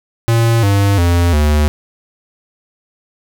square tone with pitch steps, 115.4 / 99.88 / 86.45 / 74.83 Hz, A#2 / G2 / F2 / D2, -17 / +33 / -17 / +33 cents, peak -10 dBFS, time 0.28-1.68 s, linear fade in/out 0 ms, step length 350 ms, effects none

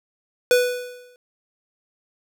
square tone with exponential decay, 493.9 Hz, B4, in tune, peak -12 dBFS, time 0.51-1.16 s, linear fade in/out 1 ms, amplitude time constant 140 ms, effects none

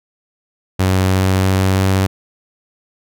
sawtooth tone with pitch steps, 93.9 / 94.44 / 94.99 / 95.54 Hz, F#2 / F#2 / F#2 / G2, +26 / +36 / +46 / -44 cents, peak -8 dBFS, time 0.79-2.07 s, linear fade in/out 10 ms, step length 320 ms, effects none

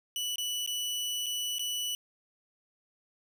sawtooth tone with dropouts, 2960 Hz, F#7, in tune, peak -28 dBFS, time 0.16-1.95 s, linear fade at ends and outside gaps 1 ms, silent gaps 0.358-0.382 / 0.663-0.675 / 1.261-1.265 / 1.584-1.594 s, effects none

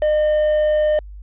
triangle tone with quantisation, 608 Hz, D#5, 40 cents flat, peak -12 dBFS, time 0.02-0.99 s, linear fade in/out 2 ms, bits 5, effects added 50 Hz sine -33 dBFS peak until 1.22 s + resampled to 8000 Hz

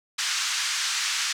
white band-pass noise, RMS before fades -27 dBFS, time 0.18-1.33 s, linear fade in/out 10 ms, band 1200 to 6800 Hz, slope 24 dB/octave, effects none

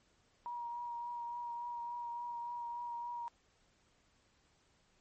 sine tone with vibrato, 952 Hz, A#5, 36 cents sharp, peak -39 dBFS, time 0.46-3.28 s, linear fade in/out 0 ms, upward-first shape triangle, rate 3.5 Hz, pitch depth 19 cents each way, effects pink hiss -72 dBFS RMS until 5 s + MP3 32 kbps

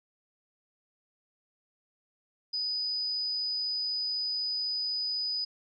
sine tone, 4978 Hz, D#8, in tune, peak -29 dBFS, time 2.53-5.45 s, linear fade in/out 10 ms, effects none

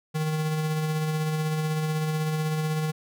square tone with tremolo, 155.56 Hz, D#3, in tune, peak -24 dBFS, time 0.14-2.92 s, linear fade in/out 20 ms, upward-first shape sine, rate 16 Hz, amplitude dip 30%, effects none

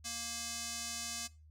square tone with band-pass filter, 233.1 Hz, A#3, in tune, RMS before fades -41 dBFS, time 0.04-1.28 s, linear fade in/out 20 ms, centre 6500 Hz, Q 1.8, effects noise-tail reverb RT60 0.3 s tail -20 dB re dry + added 77 Hz sine -56 dBFS peak until 1.5 s

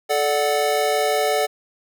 square chord, D major, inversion second, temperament equal with one note detuned, 434.9 / 587.3 / 740 Hz, A4 / D5 / F#5, -20 / 0 / 0 cents, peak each -23 dBFS, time 0.09-1.47 s, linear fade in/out 20 ms, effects none

